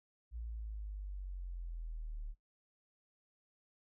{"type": "exponential sweep", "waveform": "sine", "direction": "down", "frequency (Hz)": [58.27, 36.39], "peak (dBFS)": -40, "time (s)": [0.31, 2.35], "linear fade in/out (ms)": 50, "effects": ["noise-tail reverb RT60 0.2 s tail -25 dB re dry"]}